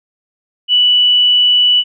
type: tone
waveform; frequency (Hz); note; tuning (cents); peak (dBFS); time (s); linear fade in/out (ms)
sine; 2960; F#7; 0; -7; 0.68-1.84; 50
effects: none